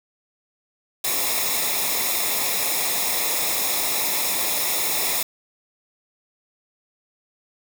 white noise with comb filter, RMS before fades -23 dBFS, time 1.04-5.23 s, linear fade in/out 5 ms, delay 0.66 ms, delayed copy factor -0.7, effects none

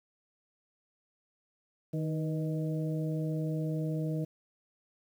harmonic tone with a mistuned harmonic, 156.3 Hz, D#3, 8 cents sharp, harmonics 1 / 2 / 3 / 4, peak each -31 / -37 / -41 / -43 dBFS, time 1.93-4.25 s, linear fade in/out 10 ms, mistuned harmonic 3, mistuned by +49 cents, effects 10-bit

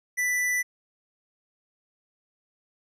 square tone, 1981 Hz, B6, 5 cents sharp, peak -24 dBFS, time 0.17-0.63 s, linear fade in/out 20 ms, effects resampled to 32000 Hz

